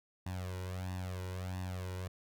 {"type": "tone with flanger", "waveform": "sawtooth", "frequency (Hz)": 92, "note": "F#2", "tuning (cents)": -9, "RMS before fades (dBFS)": -40, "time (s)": [0.26, 2.08], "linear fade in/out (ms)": 5, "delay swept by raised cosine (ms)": [1.1, 2.09], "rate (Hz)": 1.5, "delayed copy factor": 0.8, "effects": []}